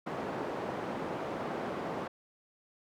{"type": "band-pass noise", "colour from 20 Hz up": "white", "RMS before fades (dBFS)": -37, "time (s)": [0.06, 2.08], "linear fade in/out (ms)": 10, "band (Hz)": [160, 740], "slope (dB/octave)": 12, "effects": []}